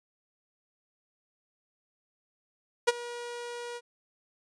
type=tone with ADSR envelope; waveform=sawtooth; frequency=479.4 Hz; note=A#4; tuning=48 cents sharp; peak=-14 dBFS; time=2.87-3.81 s; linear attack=15 ms; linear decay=28 ms; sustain=-19 dB; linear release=46 ms; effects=resampled to 22050 Hz